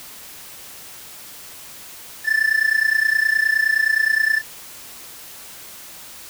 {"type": "tone with amplitude modulation", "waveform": "triangle", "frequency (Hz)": 1760, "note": "A6", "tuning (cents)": 0, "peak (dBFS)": -10, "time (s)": [2.24, 4.42], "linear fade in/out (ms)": 50, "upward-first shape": "sine", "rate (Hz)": 29.6, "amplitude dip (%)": 85, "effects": ["white hiss -39 dBFS RMS until 6.29 s"]}